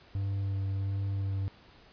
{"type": "tone with vibrato", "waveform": "triangle", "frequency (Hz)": 98, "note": "G2", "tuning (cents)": 0, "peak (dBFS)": -27, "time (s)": [0.15, 1.48], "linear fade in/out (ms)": 0, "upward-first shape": "sine", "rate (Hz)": 1.4, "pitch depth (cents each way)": 13, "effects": ["pink hiss -57 dBFS RMS until 1.92 s", "resampled to 11025 Hz"]}